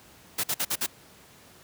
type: noise bursts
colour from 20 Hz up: white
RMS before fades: -27 dBFS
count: 5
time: 0.38-0.865 s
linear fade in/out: 10 ms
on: 57 ms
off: 50 ms
effects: pink hiss -53 dBFS RMS until 1.63 s + high-pass 80 Hz 12 dB/octave